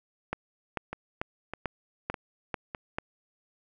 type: two click trains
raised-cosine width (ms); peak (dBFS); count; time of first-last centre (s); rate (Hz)
0.5; -15 / -20; 7 / 4; 0.33-2.985 / 0.93-2.748; 2.26 / 1.65
effects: none